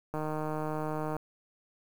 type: click train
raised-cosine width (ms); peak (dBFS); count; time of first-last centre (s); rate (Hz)
1; -21; 159; 0.14-1.166; 154
effects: 8-bit